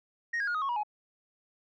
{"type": "tone with pitch steps", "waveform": "sine", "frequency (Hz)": [1867, 1634.7, 1431.4, 1253.3, 1097.4, 960.9, 841.3], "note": ["A#6", "G#6", "F6", "D#6", "C#6", "B5", "G#5"], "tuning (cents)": [2, -28, 42, 12, -18, -48, 22], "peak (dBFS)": -26, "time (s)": [0.33, 0.834], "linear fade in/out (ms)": 10, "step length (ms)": 72, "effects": ["tanh soft clip ceiling -27 dBFS"]}